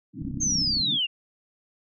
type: band-pass noise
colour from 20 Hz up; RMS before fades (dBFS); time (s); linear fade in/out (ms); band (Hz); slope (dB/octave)
white; -35; 0.13-1; 50; 120 to 300; 96
type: click train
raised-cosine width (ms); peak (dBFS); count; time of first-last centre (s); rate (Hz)
5; -24; 20; 0.22-0.799; 32.8
type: linear sweep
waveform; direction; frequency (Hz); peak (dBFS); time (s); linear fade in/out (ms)
sine; down; 6460 to 2715; -22; 0.4-1.07; 20
effects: none